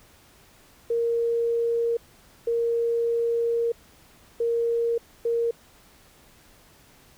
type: tone bursts at uneven times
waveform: sine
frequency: 466.2 Hz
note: A#4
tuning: in tune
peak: -21 dBFS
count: 4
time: 0.9-1.97 / 2.47-3.72 / 4.4-4.98 / 5.25-5.51 s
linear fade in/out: 5 ms
effects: pink hiss -55 dBFS RMS until 7.17 s